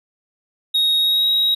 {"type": "tone with pitch glide", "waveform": "triangle", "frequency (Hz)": [3759, 3811], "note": ["A#7", "A#7"], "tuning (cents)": [14, 38], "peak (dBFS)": -13, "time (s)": [0.74, 1.55], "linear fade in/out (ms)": 10, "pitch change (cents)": 24, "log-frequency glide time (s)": [0.98, 1.27], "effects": []}